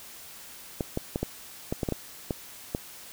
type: clicks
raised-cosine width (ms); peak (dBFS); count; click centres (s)
2; -14; 10; 0.808 / 0.974 / 1.159 / 1.23 / 1.725 / 1.832 / 1.888 / 1.923 / 2.308 / 2.749
effects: white hiss -46 dBFS RMS until 3.12 s